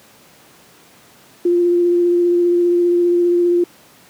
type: tone with vibrato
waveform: sine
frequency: 349.2 Hz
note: F4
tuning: in tune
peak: -11 dBFS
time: 1.45-3.64 s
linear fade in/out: 5 ms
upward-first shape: sine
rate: 15 Hz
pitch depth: 13 cents each way
effects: pink hiss -47 dBFS RMS until 4.09 s + high-pass 150 Hz 12 dB/octave